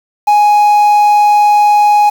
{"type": "tone with quantisation", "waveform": "triangle", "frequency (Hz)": 832, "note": "G#5", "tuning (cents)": 3, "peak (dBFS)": -3, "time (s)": [0.27, 2.1], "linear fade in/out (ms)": 10, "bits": 5, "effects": []}